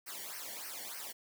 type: noise with flanger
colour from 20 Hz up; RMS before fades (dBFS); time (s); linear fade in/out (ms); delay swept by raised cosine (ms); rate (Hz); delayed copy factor
white; -44; 0.06-1.13; 20; 0.27 to 0.81; 3.3; -0.95
effects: none